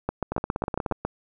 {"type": "two click trains", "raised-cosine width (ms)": 1, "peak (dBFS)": [-11, -13], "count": [8, 11], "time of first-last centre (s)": [[0.09, 1.05], [0.32, 0.922]], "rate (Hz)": [7.29, 16.6], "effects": []}